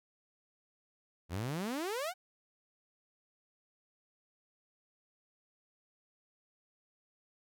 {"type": "exponential sweep", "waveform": "sawtooth", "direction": "up", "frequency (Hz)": [79.8, 776], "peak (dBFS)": -31, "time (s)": [1.29, 2.14], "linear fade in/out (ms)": 50, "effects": []}